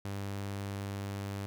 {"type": "tone", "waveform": "sawtooth", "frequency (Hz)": 99.5, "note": "G2", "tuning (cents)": 26, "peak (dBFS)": -32, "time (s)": [0.05, 1.46], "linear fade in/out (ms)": 0, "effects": []}